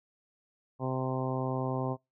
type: harmonic tone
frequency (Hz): 130.1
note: C3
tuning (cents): -9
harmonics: 1 / 2 / 3 / 4 / 5 / 6 / 7 / 8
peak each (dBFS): -33 / -36 / -38 / -39 / -40 / -41 / -41 / -42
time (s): 0.79-1.97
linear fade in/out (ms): 50
effects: noise-tail reverb RT60 0.2 s tail -24 dB re dry